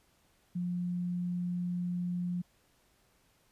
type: tone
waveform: sine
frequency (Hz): 177.1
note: F3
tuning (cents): +24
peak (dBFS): -31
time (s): 0.55-2.42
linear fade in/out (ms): 10
effects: pink hiss -69 dBFS RMS until 3.51 s + resampled to 32000 Hz

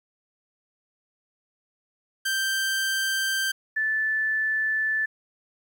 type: tone pair in turn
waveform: sawtooth / sine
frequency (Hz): 1568 / 1751.4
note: G6 / A6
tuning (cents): 0 / -8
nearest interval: major second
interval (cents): 192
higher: second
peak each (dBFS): -20 / -22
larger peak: first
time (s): 2.25-3.52 / 3.76-5.06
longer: second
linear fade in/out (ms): 10
effects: 10-bit

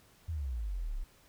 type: exponential sweep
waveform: sine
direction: down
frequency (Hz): 86.2 to 30.78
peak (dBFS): -33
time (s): 0.28-1.04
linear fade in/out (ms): 10
effects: pink hiss -63 dBFS RMS until 1.28 s

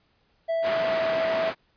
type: tone with pitch glide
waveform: triangle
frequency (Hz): 659.3 to 651.7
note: E5 to E5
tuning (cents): 0 to -20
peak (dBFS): -21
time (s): 0.48-1.51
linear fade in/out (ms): 20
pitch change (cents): -20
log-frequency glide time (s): 0.61-1.02
type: band-pass noise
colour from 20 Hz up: white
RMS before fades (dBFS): -32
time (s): 0.62-1.55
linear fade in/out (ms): 50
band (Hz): 150 to 1900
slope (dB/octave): 12
effects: pink hiss -67 dBFS RMS until 1.76 s + resampled to 11025 Hz

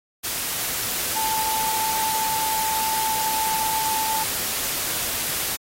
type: tone in noise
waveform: sine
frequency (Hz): 880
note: A5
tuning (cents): 0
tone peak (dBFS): -24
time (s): 1.15-4.24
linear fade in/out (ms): 20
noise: white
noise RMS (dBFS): -26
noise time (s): 0.23-5.57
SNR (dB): -1
effects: AAC 48 kbps

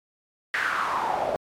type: noise with band-pass filter sweep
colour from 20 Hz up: pink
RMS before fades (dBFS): -26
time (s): 0.54-1.36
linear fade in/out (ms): 0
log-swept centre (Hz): 1800 to 590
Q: 5
effects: MP3 96 kbps

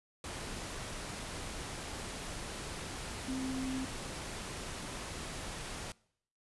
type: tone in noise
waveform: sine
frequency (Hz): 261.6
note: C4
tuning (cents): 0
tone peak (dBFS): -35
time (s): 3.28-3.85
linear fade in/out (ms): 2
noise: pink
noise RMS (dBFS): -42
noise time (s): 0.24-5.92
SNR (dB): +4
effects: noise-tail reverb RT60 0.7 s tail -24 dB re dry + resampled to 24000 Hz

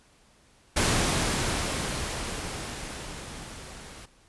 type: noise with level ramp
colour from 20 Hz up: pink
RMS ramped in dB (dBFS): -23 to -45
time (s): 0.76-4.06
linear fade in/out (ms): 10
effects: pink hiss -60 dBFS RMS until 4.28 s + resampled to 24000 Hz

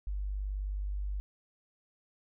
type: tone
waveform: sine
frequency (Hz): 49.47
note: G1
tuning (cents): +17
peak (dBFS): -32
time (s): 0.07-1.2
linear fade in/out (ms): 0
effects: none

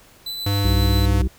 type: tone with tremolo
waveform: 45% pulse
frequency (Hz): 3995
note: B7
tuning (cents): +19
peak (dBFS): -26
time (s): 0.26-1.06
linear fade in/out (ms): 5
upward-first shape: triangle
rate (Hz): 7.5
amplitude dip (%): 30
type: tone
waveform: square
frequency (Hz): 100.4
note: G2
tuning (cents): +42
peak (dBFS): -19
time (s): 0.46-1.22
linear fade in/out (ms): 5
type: harmonic tone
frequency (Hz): 63.4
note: B1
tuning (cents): +46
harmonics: 1 / 3 / 5 / 6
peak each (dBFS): -17 / -27 / -31 / -33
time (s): 0.64-1.28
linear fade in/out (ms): 10
effects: pink hiss -50 dBFS RMS until 1.38 s

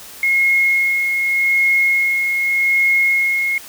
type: tone with tremolo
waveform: sine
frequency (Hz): 2159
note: C#7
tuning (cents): -46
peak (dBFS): -11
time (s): 0.23-3.58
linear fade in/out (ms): 2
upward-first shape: sine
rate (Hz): 0.84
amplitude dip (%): 40
effects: white hiss -37 dBFS RMS until 3.68 s

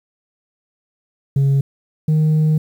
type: tone pair in turn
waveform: sine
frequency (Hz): 137.9 / 155.1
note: C#3 / D#3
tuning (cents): -9 / -5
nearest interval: major second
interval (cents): 204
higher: second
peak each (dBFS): -9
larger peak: neither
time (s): 1.36-1.61 / 2.08-2.58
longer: second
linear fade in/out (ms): 5
effects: tanh soft clip ceiling -11 dBFS + 8-bit

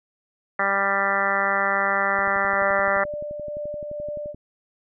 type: harmonic tone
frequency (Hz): 197.3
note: G3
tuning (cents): +11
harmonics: 1 / 2 / 3 / 4 / 5 / 6 / 7 / 8 / 9 / 10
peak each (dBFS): -36 / -35 / -28 / -28 / -32 / -27 / -26 / -32 / -26 / -28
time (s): 0.59-3.04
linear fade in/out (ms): 5
type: click train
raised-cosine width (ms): 3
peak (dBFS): -28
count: 26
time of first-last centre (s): 2.19-4.345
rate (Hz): 11.6
type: tone with tremolo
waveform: sine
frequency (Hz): 592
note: D5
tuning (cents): +14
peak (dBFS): -27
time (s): 2.55-4.35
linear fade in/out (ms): 50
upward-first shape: triangle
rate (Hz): 2.1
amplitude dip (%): 30
effects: none

